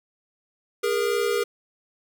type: tone pair together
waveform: square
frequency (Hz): 409.2 / 471.4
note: G#4 / A#4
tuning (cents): -26 / +19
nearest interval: major second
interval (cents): 245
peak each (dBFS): -25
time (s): 0.83-1.44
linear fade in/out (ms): 10
effects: 9-bit